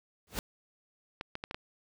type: noise with exponential growth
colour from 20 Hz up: pink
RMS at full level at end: -31 dBFS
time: 0.27-0.39 s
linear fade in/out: 1 ms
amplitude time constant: 25 ms
type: clicks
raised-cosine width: 0.3 ms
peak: -21 dBFS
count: 5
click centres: 1.211 / 1.354 / 1.439 / 1.511 / 1.545 s
effects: none